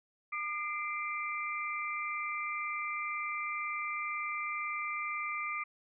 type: tone cluster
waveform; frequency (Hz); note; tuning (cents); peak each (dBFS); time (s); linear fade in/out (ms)
sine; 1210 / 2076 / 2354; D#6 / C7 / D7; -49 / -14 / +3; -37 / -39 / -39; 0.32-5.64; 10
effects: none